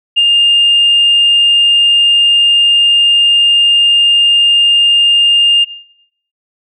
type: tone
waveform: sine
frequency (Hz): 2814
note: F7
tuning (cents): +12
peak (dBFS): -4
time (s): 0.16-5.65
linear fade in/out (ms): 20
effects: noise-tail reverb RT60 0.7 s tail -18 dB re dry + tanh soft clip ceiling -1 dBFS